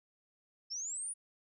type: linear sweep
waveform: sine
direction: up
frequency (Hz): 5200 to 9790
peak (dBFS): -37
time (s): 0.7-1.14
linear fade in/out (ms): 20
effects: none